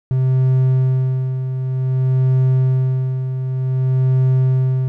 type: tone with tremolo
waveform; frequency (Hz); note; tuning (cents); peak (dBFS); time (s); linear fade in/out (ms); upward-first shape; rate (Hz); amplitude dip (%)
triangle; 130; C3; -11; -9; 0.11-4.88; 0; sine; 0.54; 60
effects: none